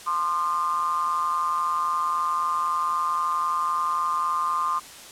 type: ring-modulated tone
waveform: triangle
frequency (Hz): 81.9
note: E2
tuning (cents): -11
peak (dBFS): -17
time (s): 0.06-4.8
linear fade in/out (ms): 20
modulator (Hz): 1130
effects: white hiss -43 dBFS RMS until 5.11 s + low-pass 10000 Hz 12 dB/octave